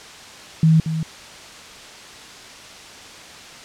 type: tone with echo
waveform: sine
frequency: 160 Hz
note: D#3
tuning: 49 cents sharp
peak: -10 dBFS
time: 0.63-0.8 s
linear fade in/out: 2 ms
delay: 230 ms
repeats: 1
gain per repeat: -10 dB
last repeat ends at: 1.03 s
effects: white hiss -39 dBFS RMS until 3.64 s + low-pass 6000 Hz 12 dB/octave